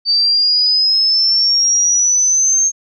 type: exponential sweep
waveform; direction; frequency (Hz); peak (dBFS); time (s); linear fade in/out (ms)
sine; up; 4595 to 6430; -10; 0.05-2.72; 50
effects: none